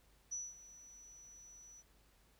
sine tone with ADSR envelope, 5920 Hz, F#8, in tune, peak -38 dBFS, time 0.31-1.83 s, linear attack 17 ms, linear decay 210 ms, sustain -17 dB, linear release 35 ms, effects added 50 Hz sine -70 dBFS peak until 2.39 s + pink hiss -71 dBFS RMS until 2.39 s

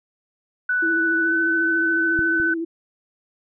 sine tone with pitch glide, 1488 to 1508.8 Hz, F#6 to F#6, +9 to +33 cents, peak -18 dBFS, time 0.69-2.54 s, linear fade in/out 5 ms, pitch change +24 cents, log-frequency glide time 1.23-1.33 s
sine tone with vibrato, 329.6 Hz, E4, in tune, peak -23 dBFS, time 0.82-2.65 s, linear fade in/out 10 ms, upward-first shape sine, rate 14 Hz, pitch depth 31 cents each way
clicks, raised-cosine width 5 ms, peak -18 / -25 dBFS, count 2, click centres 2.191 / 2.4 s
effects none

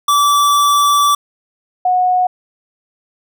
square / sine tone pair in turn, 1158 / 730.8 Hz, D6 / F#5, -25 / -22 cents, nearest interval minor sixth, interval 797 cents, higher first, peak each -10 dBFS, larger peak neither, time 0.08-1.15 / 1.85-2.27 s, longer first, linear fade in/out 5 ms, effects none

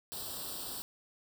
white noise with comb filter, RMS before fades -41 dBFS, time 0.12-0.82 s, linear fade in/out 0 ms, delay 0.23 ms, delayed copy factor +0.85, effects none

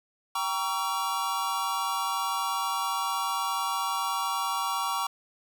square chord, G diminished seventh, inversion none, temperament just, 784 / 940.8 / 1128.9 / 1354.7 Hz, G5 / Bb5 / Db6 / Fb6, 0 / +16 / +31 / +47 cents, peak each -36 / -33 / -31 / -37 dBFS, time 0.35-5.07 s, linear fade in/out 5 ms, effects none

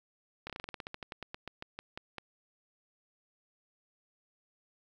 slowing click train, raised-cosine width 0.3 ms, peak -24 dBFS, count 20, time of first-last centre 0.47-2.183 s, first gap 27 ms, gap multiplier 1.12, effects 10-bit

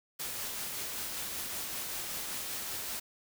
white noise with tremolo, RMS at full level -37 dBFS, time 0.19-3 s, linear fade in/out 10 ms, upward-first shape triangle, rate 5.2 Hz, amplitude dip 25%, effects none

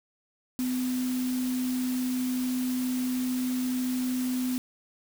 sine tone in noise, 253 Hz, B3, 42 cents sharp, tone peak -26 dBFS, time 0.59-4.58 s, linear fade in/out 0 ms, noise white, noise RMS -40 dBFS, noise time 0.59-4.58 s, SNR +11 dB, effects none

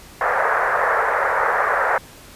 white band-pass noise, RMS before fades -19 dBFS, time 0.21-1.98 s, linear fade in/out 2 ms, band 450 to 1800 Hz, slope 48 dB/octave, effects pink hiss -43 dBFS RMS until 2.35 s + resampled to 32000 Hz

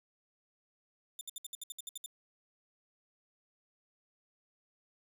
15% pulse tone bursts, 3579 Hz, A7, 29 cents sharp, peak -33 dBFS, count 11, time 1.19-2.061 s, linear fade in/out 2 ms, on 21 ms, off 64 ms, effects none

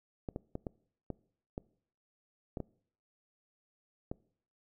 clicks, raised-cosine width 2 ms, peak -24 dBFS, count 9, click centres 0.288 / 0.361 / 0.554 / 0.668 / 1.103 / 1.579 / 2.572 / 2.603 / 4.115 s, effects noise-tail reverb RT60 0.6 s tail -23 dB re dry

